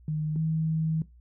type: tone pair in turn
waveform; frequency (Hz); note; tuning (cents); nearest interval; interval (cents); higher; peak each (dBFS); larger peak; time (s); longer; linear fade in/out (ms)
sine; 153.7 / 159.19; D#3 / D#3; -21 / +40; minor second; 61; second; -26 / -24; second; 0.08-0.36 / 0.36-1.02; second; 2
effects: noise-tail reverb RT60 0.2 s tail -18 dB re dry + added 60 Hz sine -51 dBFS peak until 1.2 s